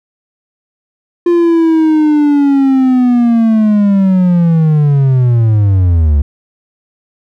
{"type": "linear sweep", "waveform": "triangle", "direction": "down", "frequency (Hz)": [349.2, 69.3], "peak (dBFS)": -4, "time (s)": [1.26, 6.22], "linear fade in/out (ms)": 5, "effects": []}